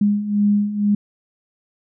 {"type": "beating tone pair", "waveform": "sine", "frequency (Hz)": [204.1, 206.2], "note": ["G#3", "G#3"], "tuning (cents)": [-30, -12], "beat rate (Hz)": 2.1, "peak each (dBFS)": [-21, -16], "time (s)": [0.01, 0.95], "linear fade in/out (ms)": 5, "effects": []}